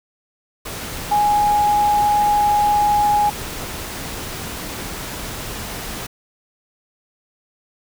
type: tone in noise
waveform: sine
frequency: 830.6 Hz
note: G#5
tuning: in tune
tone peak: -13 dBFS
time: 1.11-3.3 s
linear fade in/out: 10 ms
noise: pink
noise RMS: -29 dBFS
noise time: 0.65-6.07 s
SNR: +13 dB
effects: none